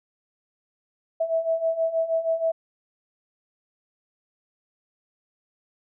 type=beating tone pair; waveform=sine; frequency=650 / 656.3 Hz; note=E5 / E5; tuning=-24 / -8 cents; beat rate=6.3 Hz; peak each=-27 / -23 dBFS; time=1.2-2.52 s; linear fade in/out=10 ms; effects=none